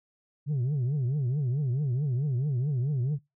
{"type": "tone with vibrato", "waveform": "sine", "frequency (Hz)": 134.6, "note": "C3", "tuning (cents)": 49, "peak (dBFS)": -22, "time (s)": [0.46, 3.19], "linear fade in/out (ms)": 50, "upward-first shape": "triangle", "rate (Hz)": 4.6, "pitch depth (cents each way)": 250, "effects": ["noise-tail reverb RT60 0.2 s tail -23 dB re dry", "tanh soft clip ceiling -24 dBFS"]}